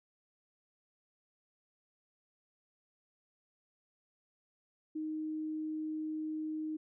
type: tone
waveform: sine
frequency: 311.1 Hz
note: D#4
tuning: in tune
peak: -35 dBFS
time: 4.95-6.77 s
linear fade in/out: 10 ms
effects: none